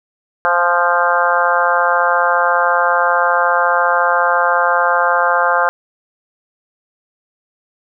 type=harmonic tone with a mistuned harmonic; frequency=174.61 Hz; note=F3; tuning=in tune; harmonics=3 / 4 / 5 / 6 / 7 / 8 / 9; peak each=-19 / -19 / -19 / -19 / -19 / -19 / -19 dBFS; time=0.45-5.69 s; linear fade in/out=0 ms; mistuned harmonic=5; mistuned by=-18 cents; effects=none